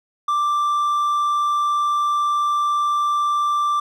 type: tone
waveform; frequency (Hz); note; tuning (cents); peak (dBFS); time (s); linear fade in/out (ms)
triangle; 1177; D6; +3; -15; 0.28-3.8; 5
effects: none